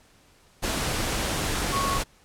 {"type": "tone in noise", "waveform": "sine", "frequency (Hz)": 1105, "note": "C#6", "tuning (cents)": -6, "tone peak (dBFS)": -25, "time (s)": [1.72, 1.99], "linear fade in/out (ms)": 20, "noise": "pink", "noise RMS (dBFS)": -27, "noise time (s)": [0.62, 2.04], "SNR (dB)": -1, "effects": ["pink hiss -58 dBFS RMS until 2.24 s", "low-pass 11000 Hz 12 dB/octave"]}